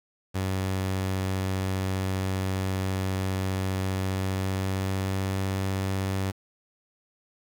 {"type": "tone with pitch glide", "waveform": "sawtooth", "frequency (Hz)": [94.9, 96.11], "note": ["F#2", "G2"], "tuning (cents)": [44, -34], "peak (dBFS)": -22, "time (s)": [0.34, 6.32], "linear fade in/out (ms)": 20, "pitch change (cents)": 22, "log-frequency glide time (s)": [3.99, 5.34], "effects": ["8-bit"]}